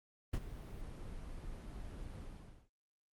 brown noise with ADSR envelope, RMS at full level -32 dBFS, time 0.33-2.69 s, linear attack 8 ms, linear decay 51 ms, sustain -14 dB, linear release 470 ms, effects Opus 24 kbps

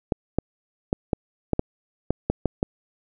clicks, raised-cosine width 2 ms, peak -7 dBFS, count 10, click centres 0.122 / 0.386 / 0.929 / 1.132 / 1.533 / 1.594 / 2.106 / 2.3 / 2.457 / 2.629 s, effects none

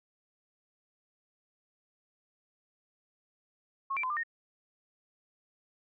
sine tone with pitch steps, 1089 / 2346 / 1024 / 1195 / 1847 Hz, C#6 / D7 / C6 / D6 / A#6, -31 / -2 / -38 / +30 / -16 cents, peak -30 dBFS, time 3.9-4.235 s, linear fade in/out 10 ms, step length 67 ms, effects none

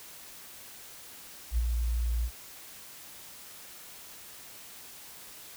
sine tone with ADSR envelope, 58.27 Hz, A#1, in tune, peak -22 dBFS, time 1.51-2.31 s, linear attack 66 ms, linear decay 32 ms, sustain -4 dB, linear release 70 ms, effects white hiss -48 dBFS RMS until 5.56 s

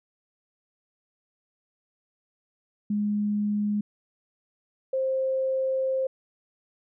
sine tone pair in turn, 207.7 / 527.2 Hz, G#3 / C5, 0 / +13 cents, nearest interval octave + major third, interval 1613 cents, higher second, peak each -23 dBFS, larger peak neither, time 2.9-3.81 / 4.93-6.07 s, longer second, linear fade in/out 5 ms, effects none

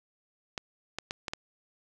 clicks, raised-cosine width 0.2 ms, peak -16 dBFS, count 5, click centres 0.578 / 0.986 / 1.109 / 1.282 / 1.335 s, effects none

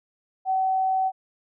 sine tone, 759 Hz, F#5, 44 cents sharp, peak -20 dBFS, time 0.45-1.12 s, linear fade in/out 50 ms, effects none

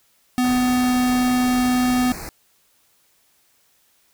square tone, 250 Hz, B3, 21 cents sharp, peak -17 dBFS, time 0.38-2.12 s, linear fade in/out 0 ms
pink band-stop noise, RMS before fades -33 dBFS, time 0.44-2.29 s, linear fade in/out 0 ms, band 2500 to 4100 Hz, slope 96 dB/octave
effects white hiss -61 dBFS RMS until 4.13 s

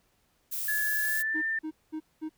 violet noise, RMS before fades -33 dBFS, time 0.51-1.23 s, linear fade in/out 20 ms
sine tone with pitch glide, 1709 to 1790.9 Hz, G#6 to A6, +49 to +30 cents, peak -27 dBFS, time 0.68-1.59 s, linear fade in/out 5 ms, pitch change +81 cents, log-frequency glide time 1.02-1.39 s
triangle tone bursts, 312.7 Hz, D#4, 9 cents sharp, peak -30 dBFS, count 4, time 1.34-2.294 s, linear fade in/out 20 ms, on 81 ms, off 210 ms
effects pink hiss -70 dBFS RMS until 2.37 s

